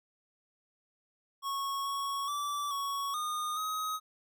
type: tone with pitch steps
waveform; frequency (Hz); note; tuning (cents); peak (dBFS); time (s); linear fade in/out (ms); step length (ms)
square; 1102 / 1109 / 1161 / 1115 / 1225 / 1264; C#6 / C#6 / D6 / C#6 / D#6 / D#6; -11 / 0 / -20 / +10 / -27 / +27; -33; 1.42-4; 50; 430
effects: none